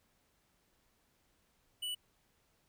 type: tone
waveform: square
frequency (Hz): 2960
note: F#7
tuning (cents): 0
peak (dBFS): -37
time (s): 1.82-1.95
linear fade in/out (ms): 10
effects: pink hiss -74 dBFS RMS until 2.68 s